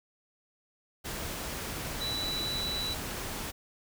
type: tone in noise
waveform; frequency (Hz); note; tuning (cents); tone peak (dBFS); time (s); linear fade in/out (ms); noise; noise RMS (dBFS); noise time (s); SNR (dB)
sine; 3951; B7; 0; -32; 2-2.95; 20; pink; -37; 1.04-3.52; +2
effects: none

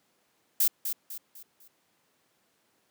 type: noise with echo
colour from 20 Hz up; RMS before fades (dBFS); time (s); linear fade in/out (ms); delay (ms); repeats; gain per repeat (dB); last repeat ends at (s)
violet; -23; 0.6-0.68; 5; 250; 4; -8; 1.68
effects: pink hiss -70 dBFS RMS until 2.9 s + high-pass 200 Hz 12 dB/octave

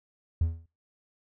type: tone with exponential decay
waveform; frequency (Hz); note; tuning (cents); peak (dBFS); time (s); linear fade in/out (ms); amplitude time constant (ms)
triangle; 82.41; E2; 0; -16; 0.41-0.66; 5; 53
effects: noise-tail reverb RT60 0.3 s tail -23 dB re dry + tanh soft clip ceiling -17 dBFS

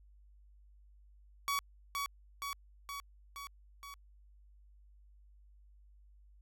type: tone with echo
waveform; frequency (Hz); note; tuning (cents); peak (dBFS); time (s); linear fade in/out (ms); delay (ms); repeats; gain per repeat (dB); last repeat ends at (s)
sawtooth; 1129; C#6; +31; -28; 1.48-1.59; 0; 470; 5; -3; 3.94
effects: added 50 Hz sine -58 dBFS peak until 6.41 s

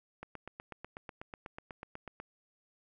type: click train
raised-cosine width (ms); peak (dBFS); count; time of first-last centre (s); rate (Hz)
0.5; -28; 17; 0.23-2.2; 8.12
effects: none

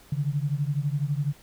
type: beating tone pair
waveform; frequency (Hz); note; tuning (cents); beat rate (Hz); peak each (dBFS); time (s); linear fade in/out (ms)
sine; 140 / 152; C#3 / D#3; +18 / -40; 12; -26 / -28; 0.12-1.33; 5
effects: pink hiss -54 dBFS RMS until 1.42 s

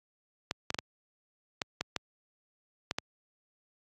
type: clicks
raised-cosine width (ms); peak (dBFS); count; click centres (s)
0.2; -13; 9; 0.511 / 0.704 / 0.745 / 0.788 / 1.618 / 1.81 / 1.963 / 2.911 / 2.985
effects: high-pass 80 Hz 12 dB/octave + AAC 64 kbps

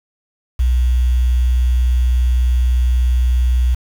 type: tone with quantisation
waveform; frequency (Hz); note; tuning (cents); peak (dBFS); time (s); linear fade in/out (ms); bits
sine; 61.74; B1; 0; -11; 0.59-3.75; 10; 6
effects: none

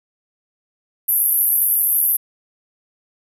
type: band-pass noise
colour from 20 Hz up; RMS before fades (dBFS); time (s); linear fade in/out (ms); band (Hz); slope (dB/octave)
white; -17; 1.08-2.17; 10; 11000 to 13000; 96
effects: none

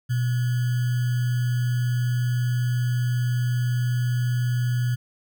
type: tone with sample-and-hold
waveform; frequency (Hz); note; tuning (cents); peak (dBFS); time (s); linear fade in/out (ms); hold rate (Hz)
sine; 122.7; B2; -11; -20; 0.09-4.96; 20; 1575
effects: none

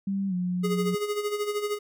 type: tone with pitch glide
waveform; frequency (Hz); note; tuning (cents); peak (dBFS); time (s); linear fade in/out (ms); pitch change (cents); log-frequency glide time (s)
sine; 196 to 179.73; G3 to F3; 0 to +50; -25; 0.07-0.95; 5; -150; 0.28-0.34
type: tone with tremolo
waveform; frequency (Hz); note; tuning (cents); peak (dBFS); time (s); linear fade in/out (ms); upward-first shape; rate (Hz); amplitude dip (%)
square; 415.3; G#4; 0; -25; 0.63-1.79; 20; sine; 13; 65
effects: none

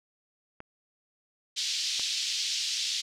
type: clicks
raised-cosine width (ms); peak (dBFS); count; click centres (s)
0.5; -27; 2; 0.604 / 1.996
type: band-pass noise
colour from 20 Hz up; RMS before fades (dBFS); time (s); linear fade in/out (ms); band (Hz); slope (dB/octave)
pink; -31; 1.56-3.02; 20; 3300 to 5900; 24
effects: none

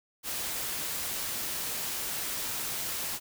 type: noise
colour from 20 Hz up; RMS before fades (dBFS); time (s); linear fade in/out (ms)
white; -34; 0.23-3.2; 50
effects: none

